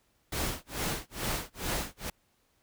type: noise with tremolo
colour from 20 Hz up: pink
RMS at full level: -31 dBFS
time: 0.32-2.1 s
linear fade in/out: 5 ms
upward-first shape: sine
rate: 2.3 Hz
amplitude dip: 100%
effects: pink hiss -71 dBFS RMS until 2.62 s